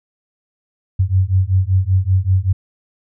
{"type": "beating tone pair", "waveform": "sine", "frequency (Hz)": [91.7, 96.9], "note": ["F#2", "G2"], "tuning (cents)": [-15, -20], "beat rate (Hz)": 5.2, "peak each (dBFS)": -15, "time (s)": [0.99, 2.53], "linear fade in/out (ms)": 10, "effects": []}